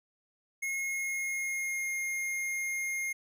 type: tone with pitch glide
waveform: square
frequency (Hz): 2162 to 2133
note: C#7 to C7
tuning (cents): -44 to +33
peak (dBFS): -32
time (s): 0.62-3.13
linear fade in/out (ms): 10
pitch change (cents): -23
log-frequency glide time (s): 0.78-1.92
effects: none